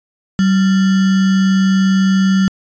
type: tone with sample-and-hold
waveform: sine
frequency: 191.2 Hz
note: G3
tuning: 43 cents flat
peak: -9 dBFS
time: 0.39-2.48 s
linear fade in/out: 0 ms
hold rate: 1575 Hz
effects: resampled to 16000 Hz